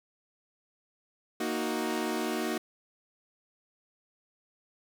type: chord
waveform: sawtooth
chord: D# minor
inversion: second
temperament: equal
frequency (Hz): 233.1 / 311.1 / 370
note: A#3 / D#4 / F#4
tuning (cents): 0 / 0 / 0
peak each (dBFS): -30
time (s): 1.4-2.58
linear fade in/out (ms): 5
effects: none